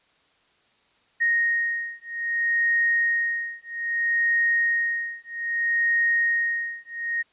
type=beating tone pair; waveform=sine; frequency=1864.7 / 1865.32 Hz; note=A#6 / A#6; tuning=0 / +1 cents; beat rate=0.62 Hz; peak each=-24 dBFS; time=1.2-7.23 s; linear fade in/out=20 ms; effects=white hiss -63 dBFS RMS until 7.32 s + resampled to 8000 Hz